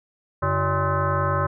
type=tone with frequency modulation; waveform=sine; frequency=570 Hz; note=C#5; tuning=48 cents sharp; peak=-19 dBFS; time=0.42-1.47 s; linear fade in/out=10 ms; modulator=238 Hz; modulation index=3.5; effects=none